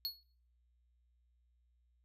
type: tone with exponential decay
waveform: square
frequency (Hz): 4348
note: C#8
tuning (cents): -34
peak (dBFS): -33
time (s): 0.05-0.23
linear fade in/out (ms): 0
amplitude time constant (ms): 38
effects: noise-tail reverb RT60 0.5 s tail -21 dB re dry + added 60 Hz sine -70 dBFS peak until 2.04 s